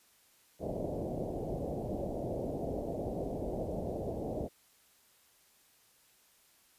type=low-pass noise; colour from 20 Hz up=white; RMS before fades=-37 dBFS; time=0.59-4.49 s; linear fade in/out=50 ms; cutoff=680 Hz; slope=48 dB/octave; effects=white hiss -66 dBFS RMS until 6.78 s + resampled to 32000 Hz